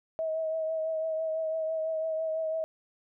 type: tone with vibrato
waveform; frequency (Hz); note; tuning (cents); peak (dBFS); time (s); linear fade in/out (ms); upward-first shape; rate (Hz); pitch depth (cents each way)
sine; 639; D#5; +46; -28; 0.19-2.64; 0; triangle; 6; 29
effects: none